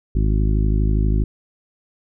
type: harmonic tone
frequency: 52.4 Hz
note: G#1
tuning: 16 cents sharp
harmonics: 1 / 2 / 3 / 4 / 5 / 6 / 7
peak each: -16 / -22 / -26 / -28 / -30 / -32 / -33 dBFS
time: 0.15-1.24 s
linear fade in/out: 5 ms
effects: none